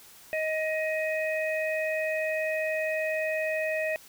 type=harmonic tone; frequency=628 Hz; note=D#5; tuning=16 cents sharp; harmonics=1 / 3 / 4; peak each=-28 / -33 / -34 dBFS; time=0.33-3.96 s; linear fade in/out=0 ms; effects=white hiss -52 dBFS RMS until 4.08 s